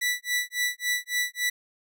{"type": "tone with tremolo", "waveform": "sawtooth", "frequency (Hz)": 1967, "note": "B6", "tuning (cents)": -7, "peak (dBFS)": -19, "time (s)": [0.01, 1.5], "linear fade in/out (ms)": 10, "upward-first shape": "sine", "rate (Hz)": 3.6, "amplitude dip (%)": 100, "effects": []}